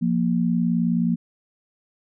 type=tone pair together; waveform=sine; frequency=174.61 / 234 Hz; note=F3 / A#3; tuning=0 / +7 cents; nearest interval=perfect fourth; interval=507 cents; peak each=-21 dBFS; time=0.01-1.16 s; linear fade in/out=20 ms; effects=none